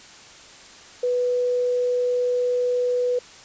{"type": "tone", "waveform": "sine", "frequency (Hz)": 493.5, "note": "B4", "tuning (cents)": -1, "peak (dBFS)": -19, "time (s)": [1.03, 3.19], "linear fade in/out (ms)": 5, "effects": ["white hiss -45 dBFS RMS until 3.44 s", "resampled to 16000 Hz"]}